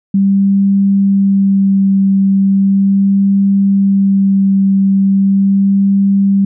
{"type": "tone with vibrato", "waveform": "sine", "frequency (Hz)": 196, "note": "G3", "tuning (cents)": 0, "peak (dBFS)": -7, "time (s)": [0.14, 6.45], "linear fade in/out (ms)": 5, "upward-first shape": "sine", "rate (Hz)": 0.38, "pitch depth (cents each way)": 11, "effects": []}